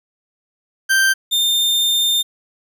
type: tone pair in turn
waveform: 40% pulse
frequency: 1568 / 3615 Hz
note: G6 / A7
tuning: 0 / +46 cents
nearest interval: octave + major second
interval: 1446 cents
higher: second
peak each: -11 / -13 dBFS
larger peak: first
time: 0.89-1.14 / 1.31-2.23 s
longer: second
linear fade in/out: 20 ms
effects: none